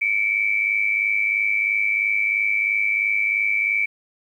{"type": "tone pair together", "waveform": "sine", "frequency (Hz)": [2217, 2320], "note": ["C#7", "D7"], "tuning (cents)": [0, -22], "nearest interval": "minor second", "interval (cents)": 78, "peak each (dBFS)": [-24, -19], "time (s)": [0.01, 3.86], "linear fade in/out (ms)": 10, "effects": ["9-bit"]}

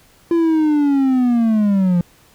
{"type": "linear sweep", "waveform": "triangle", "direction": "down", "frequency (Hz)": [341.2, 171.2], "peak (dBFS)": -10, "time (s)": [0.31, 2.01], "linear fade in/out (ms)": 2, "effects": ["pink hiss -51 dBFS RMS until 2.34 s"]}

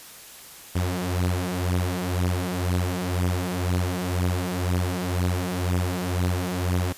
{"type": "beating tone pair", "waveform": "sawtooth", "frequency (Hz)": [89.2, 91.2], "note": ["F2", "F#2"], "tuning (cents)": [37, -24], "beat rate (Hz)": 2, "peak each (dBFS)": -22, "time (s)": [0.75, 6.93], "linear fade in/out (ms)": 10, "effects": ["white hiss -44 dBFS RMS until 6.97 s", "resampled to 32000 Hz"]}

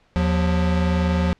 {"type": "tone pair together", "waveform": "square", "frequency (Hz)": [79.5, 178.47], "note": ["D#2", "F3"], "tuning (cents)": [38, 38], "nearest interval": "octave + major second", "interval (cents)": 1400, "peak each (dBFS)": -21, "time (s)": [0.16, 1.33], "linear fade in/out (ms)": 0, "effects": ["pink hiss -60 dBFS RMS until 1.39 s", "low-pass 4000 Hz 12 dB/octave"]}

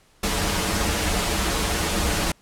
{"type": "noise with comb filter", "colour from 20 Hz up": "pink", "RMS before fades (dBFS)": -23, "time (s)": [0.23, 2.32], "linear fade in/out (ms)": 5, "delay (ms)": 7.8, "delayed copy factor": -0.65, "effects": ["pink hiss -58 dBFS RMS until 2.41 s", "low-pass 11000 Hz 12 dB/octave"]}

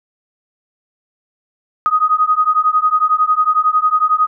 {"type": "beating tone pair", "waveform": "sine", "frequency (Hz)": [1244.5, 1255.5], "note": ["D#6", "D#6"], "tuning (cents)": [0, 15], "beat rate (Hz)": 11, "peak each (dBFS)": -14, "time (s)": [1.86, 4.27], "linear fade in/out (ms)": 0, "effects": []}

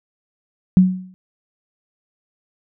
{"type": "tone with exponential decay", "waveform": "sine", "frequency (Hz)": 185, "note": "F#3", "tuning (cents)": 0, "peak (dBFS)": -4, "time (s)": [0.77, 1.14], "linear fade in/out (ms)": 0, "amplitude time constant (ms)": 79, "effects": []}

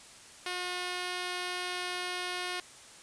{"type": "tone", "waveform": "5% pulse", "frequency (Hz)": 360.1, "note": "F#4", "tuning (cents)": -47, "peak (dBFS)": -22, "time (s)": [0.46, 2.6], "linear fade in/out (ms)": 2, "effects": ["white hiss -52 dBFS RMS until 3.02 s", "resampled to 22050 Hz"]}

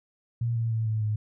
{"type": "tone with pitch steps", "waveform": "sine", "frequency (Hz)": [117.4, 114.65, 111.97, 109.35, 106.79], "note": ["A#2", "A#2", "A2", "A2", "G#2"], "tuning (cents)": [13, -28, 31, -10, 49], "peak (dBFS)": -24, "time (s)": [0.41, 1.16], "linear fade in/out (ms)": 5, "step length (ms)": 150, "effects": []}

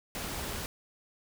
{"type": "noise", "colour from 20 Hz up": "pink", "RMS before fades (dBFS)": -37, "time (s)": [0.15, 0.66], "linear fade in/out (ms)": 0, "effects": []}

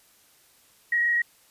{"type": "tone with frequency modulation", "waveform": "sine", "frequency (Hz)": 1897, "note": "A#6", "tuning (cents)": 30, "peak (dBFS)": -20, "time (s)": [0.92, 1.22], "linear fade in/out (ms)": 5, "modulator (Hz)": 26.7, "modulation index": 0.73, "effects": ["white hiss -59 dBFS RMS until 1.5 s", "resampled to 32000 Hz"]}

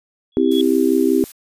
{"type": "tone with exponential growth", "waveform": "sine", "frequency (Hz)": 3363, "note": "G#7", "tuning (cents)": 21, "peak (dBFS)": -20, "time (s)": [0.32, 0.61], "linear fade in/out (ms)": 1, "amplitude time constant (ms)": 62}
{"type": "chord", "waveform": "sine", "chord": "C major", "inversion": "none", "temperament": "just", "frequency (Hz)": [261.6, 327, 392.4], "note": ["C4", "E4", "G4"], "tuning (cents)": [0, -14, 2], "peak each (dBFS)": -17, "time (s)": [0.37, 1.24], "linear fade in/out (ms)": 0}
{"type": "noise", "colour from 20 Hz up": "blue", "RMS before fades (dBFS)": -36, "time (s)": [0.51, 1.32], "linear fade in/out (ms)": 5}
{"effects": ["resampled to 32000 Hz"]}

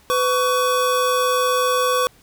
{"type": "tone pair together", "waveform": "square", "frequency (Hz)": [502, 1127], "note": ["B4", "C#6"], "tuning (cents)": [28, 28], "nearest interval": "octave + major second", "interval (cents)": 1400, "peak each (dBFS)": -20, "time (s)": [0.1, 2.07], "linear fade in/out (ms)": 0, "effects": ["pink hiss -53 dBFS RMS until 2.22 s"]}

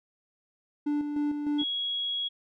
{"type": "tone with tremolo", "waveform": "triangle", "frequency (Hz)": 293.7, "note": "D4", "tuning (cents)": 0, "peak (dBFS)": -23, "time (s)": [0.86, 1.64], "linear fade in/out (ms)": 10, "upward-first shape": "square", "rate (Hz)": 3.3, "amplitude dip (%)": 45}
{"type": "tone", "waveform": "sine", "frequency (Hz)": 3322, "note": "G#7", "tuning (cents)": 0, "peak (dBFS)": -28, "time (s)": [1.58, 2.29], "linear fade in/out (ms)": 20}
{"effects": []}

